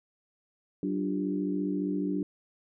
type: tone cluster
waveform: sine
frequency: 189.2 / 294.1 / 348.7 / 392.1 Hz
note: F#3 / D4 / F4 / G4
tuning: +39 / +3 / -3 / 0 cents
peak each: -32 / -30 / -37 / -39 dBFS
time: 0.83-2.23 s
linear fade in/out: 2 ms
effects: none